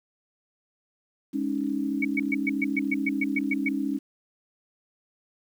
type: chord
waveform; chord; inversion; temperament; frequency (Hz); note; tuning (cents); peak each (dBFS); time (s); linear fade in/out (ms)
sine; Ab suspended fourth; none; equal; 207.7 / 277.2 / 311.1; Ab3 / Db4 / Eb4; 0 / 0 / 0; -32 / -27 / -31; 1.33-3.99; 20
type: tone bursts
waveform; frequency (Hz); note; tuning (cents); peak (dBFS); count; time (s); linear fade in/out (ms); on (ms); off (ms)
sine; 2245; C#7; +21; -23; 12; 2.02-3.688; 5; 29; 120
effects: 9-bit